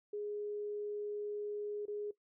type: tone with dropouts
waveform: sine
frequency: 415.3 Hz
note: G#4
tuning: in tune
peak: -37 dBFS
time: 0.13-2.11 s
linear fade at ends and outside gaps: 5 ms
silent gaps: 1.856-1.88 s
effects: noise-tail reverb RT60 0.1 s tail -17 dB re dry